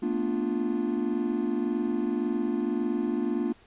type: chord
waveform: triangle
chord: B half-diminished seventh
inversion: third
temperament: equal with one note detuned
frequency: 225.1 / 246.9 / 293.7 / 349.2 Hz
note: A3 / B3 / D4 / F4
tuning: +40 / 0 / 0 / 0 cents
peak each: -29 dBFS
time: 0.02-3.53 s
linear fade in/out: 10 ms
effects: pink hiss -58 dBFS RMS until 3.66 s + resampled to 8000 Hz